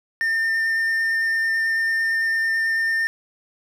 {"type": "tone with vibrato", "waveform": "triangle", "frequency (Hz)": 1807, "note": "A6", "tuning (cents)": 46, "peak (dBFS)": -17, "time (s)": [0.21, 3.07], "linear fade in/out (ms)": 0, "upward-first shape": "triangle", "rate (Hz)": 9, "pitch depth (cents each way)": 10, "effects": []}